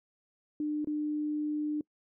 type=tone with dropouts; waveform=sine; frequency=300 Hz; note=D4; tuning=37 cents sharp; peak=-29 dBFS; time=0.6-1.81 s; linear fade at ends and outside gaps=2 ms; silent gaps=0.846-0.872 s; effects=noise-tail reverb RT60 0.1 s tail -25 dB re dry